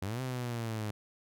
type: linear two-way sweep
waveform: sawtooth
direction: up then down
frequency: 89.8 to 130.81 to 104.4 Hz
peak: -30 dBFS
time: 0.02-0.91 s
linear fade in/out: 5 ms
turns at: 0.21 s
effects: none